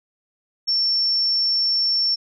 sine tone, 5430 Hz, F8, 50 cents flat, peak -17 dBFS, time 0.67-2.16 s, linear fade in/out 20 ms, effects none

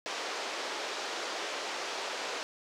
pink band-pass noise, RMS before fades -37 dBFS, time 0.06-2.43 s, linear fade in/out 0 ms, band 390 to 6200 Hz, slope 24 dB/octave, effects none

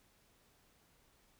silence, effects pink hiss -70 dBFS RMS until 1.39 s

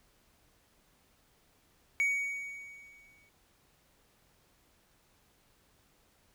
triangle tone with exponential decay, 2246 Hz, C#7, 22 cents sharp, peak -23 dBFS, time 2-3.29 s, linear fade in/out 0 ms, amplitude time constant 280 ms, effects pink hiss -68 dBFS RMS until 6.34 s

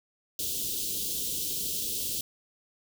white band-stop noise, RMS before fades -32 dBFS, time 0.39-2.21 s, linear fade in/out 2 ms, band 500 to 3000 Hz, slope 48 dB/octave, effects none

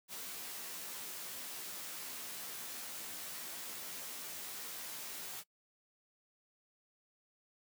white noise with comb filter, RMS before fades -45 dBFS, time 0.08-5.44 s, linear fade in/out 50 ms, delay 14 ms, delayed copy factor -0.65, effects noise-tail reverb RT60 0.1 s tail -22 dB re dry + high-pass 150 Hz 12 dB/octave

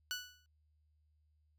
15% pulse tone with exponential decay, 1480 Hz, F#6, in tune, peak -28 dBFS, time 0.11-0.46 s, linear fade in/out 0 ms, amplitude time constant 74 ms, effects added 76 Hz sine -70 dBFS peak until 1.58 s

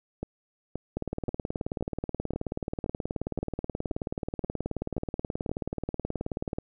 two click trains, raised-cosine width 2 ms, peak -17 / -19 dBFS, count 106 / 11, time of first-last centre 0.97-6.585 / 0.23-5.493 s, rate 18.7 / 1.9 Hz, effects none

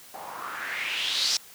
blue noise with low-pass filter sweep, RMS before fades -30 dBFS, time 0.14-1.37 s, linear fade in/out 2 ms, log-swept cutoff 730 to 5400 Hz, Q 3.9, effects white hiss -49 dBFS RMS until 1.54 s + high-pass 80 Hz 12 dB/octave

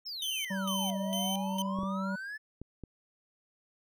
triangle exponential two-way sweep, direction down then up, 5490 to 587.3 to 1763 Hz, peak -36 dBFS, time 0.05-2.38 s, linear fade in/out 20 ms, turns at 0.98 s
sawtooth tone with tremolo, 3072 Hz, G7, 36 cents flat, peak -30 dBFS, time 0.22-1.62 s, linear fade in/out 2 ms, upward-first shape square, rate 2.2 Hz, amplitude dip 80%
harmonic tone, 192.7 Hz, G3, 29 cents flat, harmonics 1 / 3 / 5, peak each -32 / -41 / -42 dBFS, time 0.5-2.16 s, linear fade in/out 10 ms
clicks, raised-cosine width 3 ms, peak -29 dBFS, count 4, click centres 1.788 / 1.833 / 2.616 / 2.837 s
effects none

